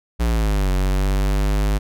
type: linear two-way sweep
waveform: square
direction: down then up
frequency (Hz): 59.7 to 46.71 to 51.5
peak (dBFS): -17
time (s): 0.19-1.79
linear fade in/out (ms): 20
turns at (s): 0.69
effects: none